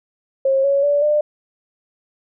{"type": "tone with pitch steps", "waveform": "sine", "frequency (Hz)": [538, 557.3, 577.3, 598], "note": ["C5", "C#5", "D5", "D5"], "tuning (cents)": [48, 9, -30, 31], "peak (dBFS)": -13, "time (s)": [0.45, 1.21], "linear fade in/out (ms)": 5, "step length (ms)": 190, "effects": []}